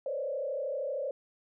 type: tone with frequency modulation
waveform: sine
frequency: 554.4 Hz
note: C#5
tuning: in tune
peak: -31 dBFS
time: 0.06-1.11 s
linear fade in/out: 2 ms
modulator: 32.9 Hz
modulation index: 1.5
effects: none